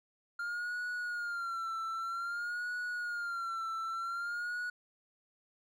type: tone with vibrato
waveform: triangle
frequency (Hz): 1396.9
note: F6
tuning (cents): 0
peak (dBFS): -33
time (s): 0.39-4.7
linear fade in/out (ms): 5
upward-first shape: sine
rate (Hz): 0.52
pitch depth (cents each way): 81
effects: none